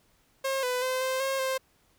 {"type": "tone with pitch steps", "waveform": "sawtooth", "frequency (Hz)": [537, 499.6, 515, 521, 538, 526], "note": ["C5", "B4", "C5", "C5", "C5", "C5"], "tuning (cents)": [45, 20, -28, -7, 48, 9], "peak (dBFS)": -23, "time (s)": [0.44, 1.58], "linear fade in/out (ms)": 10, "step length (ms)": 190, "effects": ["pink hiss -66 dBFS RMS until 1.98 s"]}